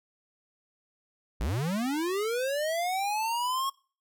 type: linear sweep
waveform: square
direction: up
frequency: 43.65 to 1100 Hz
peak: -28 dBFS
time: 1.4-3.7 s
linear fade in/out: 10 ms
effects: noise-tail reverb RT60 0.4 s tail -24 dB re dry